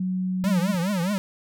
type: tone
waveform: sine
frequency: 185 Hz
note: F#3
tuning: in tune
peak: -23 dBFS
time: 0-0.75 s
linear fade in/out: 5 ms
type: tone with vibrato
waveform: square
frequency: 187.3 Hz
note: F#3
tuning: 21 cents sharp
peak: -23 dBFS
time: 0.44-1.18 s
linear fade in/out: 0 ms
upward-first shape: triangle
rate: 4.8 Hz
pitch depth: 230 cents each way
effects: none